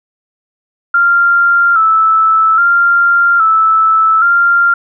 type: tone with vibrato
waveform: sine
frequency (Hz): 1351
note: E6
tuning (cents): +42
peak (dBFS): -6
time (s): 0.94-4.74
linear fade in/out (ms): 5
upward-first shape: square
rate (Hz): 0.61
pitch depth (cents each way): 50
effects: none